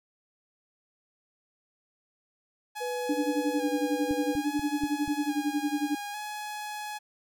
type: tone with vibrato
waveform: sawtooth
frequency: 830.6 Hz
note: G#5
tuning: in tune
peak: -31 dBFS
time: 2.75-6.99 s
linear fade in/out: 20 ms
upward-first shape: square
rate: 0.59 Hz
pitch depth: 24 cents each way
type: tone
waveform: sine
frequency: 493.9 Hz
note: B4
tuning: in tune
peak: -31 dBFS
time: 2.8-4.36 s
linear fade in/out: 20 ms
type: tone with tremolo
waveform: sine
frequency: 294.6 Hz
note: D4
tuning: 6 cents sharp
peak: -23 dBFS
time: 3.09-5.95 s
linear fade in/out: 5 ms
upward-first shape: sine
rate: 11 Hz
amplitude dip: 95%
type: click train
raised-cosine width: 5 ms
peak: -28 dBFS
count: 5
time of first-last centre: 4.11-5.079 s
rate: 4.13 Hz
effects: none